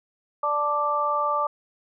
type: harmonic tone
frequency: 293.7 Hz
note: D4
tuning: in tune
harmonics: 2 / 3 / 4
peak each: -28 / -28 / -23 dBFS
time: 0.43-1.47 s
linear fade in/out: 5 ms
effects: none